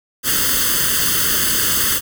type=noise with comb filter; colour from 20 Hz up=white; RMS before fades=-17 dBFS; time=0.23-2.01 s; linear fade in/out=50 ms; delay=0.63 ms; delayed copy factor=+0.9; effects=none